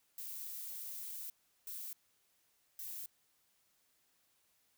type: noise bursts at uneven times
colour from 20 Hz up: violet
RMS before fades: -45 dBFS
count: 3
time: 0.18-1.3 / 1.67-1.93 / 2.79-3.06 s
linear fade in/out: 2 ms
effects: white hiss -75 dBFS RMS until 4.77 s